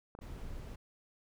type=clicks; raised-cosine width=1 ms; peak=-33 dBFS; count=2; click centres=0.151 / 0.189 s
type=noise; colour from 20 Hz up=brown; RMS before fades=-44 dBFS; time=0.21-0.76 s; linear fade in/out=10 ms
effects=none